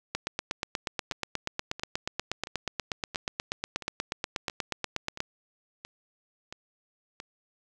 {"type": "two click trains", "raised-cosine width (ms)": 0.2, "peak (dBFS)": [-22, -12], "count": [10, 43], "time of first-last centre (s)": [[1.12, 7.201], [0.15, 5.204]], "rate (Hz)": [1.48, 8.31], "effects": []}